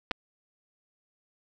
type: clicks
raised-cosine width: 0.3 ms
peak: -13 dBFS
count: 2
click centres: 0.111 / 0.115 s
effects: none